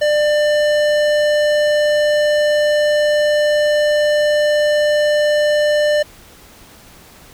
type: tone with tanh clipping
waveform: sine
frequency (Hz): 596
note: D5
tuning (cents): +25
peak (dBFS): -14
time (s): 0.01-6.03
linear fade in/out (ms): 10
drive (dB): 18
effects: pink hiss -43 dBFS RMS until 7.33 s